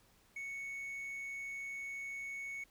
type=tone; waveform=triangle; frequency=2217 Hz; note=C#7; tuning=in tune; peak=-39 dBFS; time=0.36-2.64 s; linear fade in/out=5 ms; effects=pink hiss -68 dBFS RMS until 2.7 s